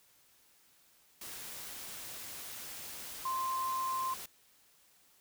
sine tone in noise, 1046.5 Hz, C6, in tune, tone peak -32 dBFS, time 3.25-4.14 s, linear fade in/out 5 ms, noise white, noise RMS -45 dBFS, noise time 1.21-4.26 s, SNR +10 dB, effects white hiss -66 dBFS RMS until 5.2 s

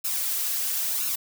blue noise with flanger, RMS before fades -27 dBFS, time 0.04-1.16 s, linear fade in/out 10 ms, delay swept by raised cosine 0.74 to 4.34 ms, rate 0.99 Hz, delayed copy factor +0.65, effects none

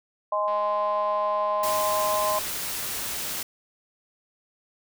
harmonic tone, 207.7 Hz, G#3, in tune, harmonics 3 / 4 / 5, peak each -26 / -32 / -25 dBFS, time 0.32-2.39 s, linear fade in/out 5 ms
click train, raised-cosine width 0.3 ms, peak -30 dBFS, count 425, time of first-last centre 0.48-2.499 s, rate 210 Hz
white noise, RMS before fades -31 dBFS, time 1.63-3.43 s, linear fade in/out 5 ms
effects none

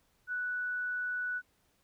sine tone, 1480 Hz, F#6, in tune, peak -32 dBFS, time 0.27-1.42 s, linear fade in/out 50 ms, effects pink hiss -72 dBFS RMS until 1.83 s

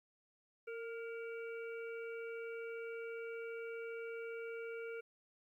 harmonic tone with a mistuned harmonic, 458.7 Hz, A#4, 28 cents flat, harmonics 1 / 3 / 5 / 6, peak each -43 / -51 / -53 / -61 dBFS, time 0.67-5.01 s, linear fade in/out 10 ms, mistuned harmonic 3, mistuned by +37 cents, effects 13-bit

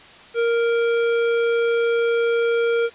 sine tone with tanh clipping, 466.2 Hz, A#4, in tune, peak -19 dBFS, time 0.34-2.9 s, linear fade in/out 50 ms, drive 17 dB, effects white hiss -44 dBFS RMS until 2.94 s + resampled to 8000 Hz

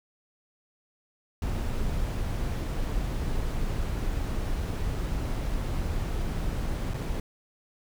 brown noise with dropouts, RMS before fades -29 dBFS, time 1.42-7.2 s, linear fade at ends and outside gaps 2 ms, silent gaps 6.937-6.942 s, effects none

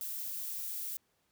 violet noise with amplitude modulation, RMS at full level -38 dBFS, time 0.01-0.97 s, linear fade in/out 0 ms, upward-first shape sine, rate 247 Hz, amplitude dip 25%, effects pink hiss -75 dBFS RMS until 1.31 s + high-pass 80 Hz 12 dB/octave

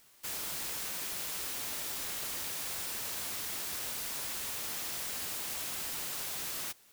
white noise, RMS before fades -38 dBFS, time 0.23-6.73 s, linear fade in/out 20 ms, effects white hiss -62 dBFS RMS until 6.92 s

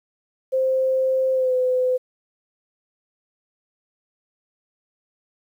sine tone with pitch glide, 523.3 to 507.5 Hz, C5 to B4, 0 to +47 cents, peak -17 dBFS, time 0.52-1.98 s, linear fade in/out 20 ms, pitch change -53 cents, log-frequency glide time 1.33-1.54 s, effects 9-bit

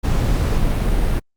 brown noise, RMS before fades -17 dBFS, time 0.03-1.2 s, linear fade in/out 20 ms, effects Opus 48 kbps

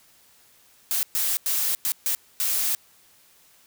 blue noise bursts at uneven times, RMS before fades -24 dBFS, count 6, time 0.91-1.03 / 1.15-1.37 / 1.46-1.75 / 1.85-1.92 / 2.06-2.15 / 2.4-2.75 s, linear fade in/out 0 ms, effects white hiss -57 dBFS RMS until 3.66 s

